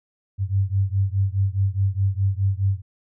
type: beating tone pair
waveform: sine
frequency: 95.6 / 100.4 Hz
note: G2 / G2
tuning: -43 / +42 cents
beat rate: 4.8 Hz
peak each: -21 / -22 dBFS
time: 0.38-2.82 s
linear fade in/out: 50 ms
effects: none